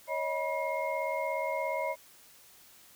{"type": "tone cluster", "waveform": "sine", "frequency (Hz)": [553, 630, 972, 2140], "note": ["C#5", "D#5", "B5", "C7"], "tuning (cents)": [-4, 21, -28, 38], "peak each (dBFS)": [-35, -34, -35, -38], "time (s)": [0.07, 1.96], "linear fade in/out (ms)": 50, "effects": ["white hiss -57 dBFS RMS until 2.95 s"]}